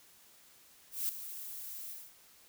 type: noise with ADSR envelope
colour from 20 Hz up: violet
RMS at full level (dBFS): -32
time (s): 0.91-2.14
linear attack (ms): 180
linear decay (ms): 4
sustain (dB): -12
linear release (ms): 250
effects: white hiss -61 dBFS RMS until 2.48 s